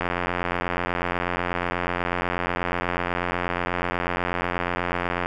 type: click train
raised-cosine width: 0.5 ms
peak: -9 dBFS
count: 464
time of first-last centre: 0.01-5.259 s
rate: 88.2 Hz
effects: none